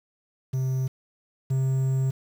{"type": "tone pair in turn", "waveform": "triangle", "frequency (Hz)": [130.81, 132.64], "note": ["C3", "C3"], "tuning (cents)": [0, 24], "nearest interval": "unison", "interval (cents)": 24, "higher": "second", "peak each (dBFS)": [-21, -19], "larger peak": "second", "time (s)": [[0.53, 0.88], [1.5, 2.11]], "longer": "second", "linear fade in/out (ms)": 10, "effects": ["8-bit"]}